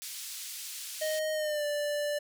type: band-pass noise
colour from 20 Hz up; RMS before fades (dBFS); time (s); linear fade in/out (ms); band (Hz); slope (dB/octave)
white; -41; 0.02-1.19; 0; 2900 to 11000; 12
type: tone with pitch glide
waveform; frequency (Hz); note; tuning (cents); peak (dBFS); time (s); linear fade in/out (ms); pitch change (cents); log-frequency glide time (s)
square; 622.3 to 587.4; D#5 to D5; 0 to 0; -30; 1.01-2.19; 10; -100; 1.33-1.65
effects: none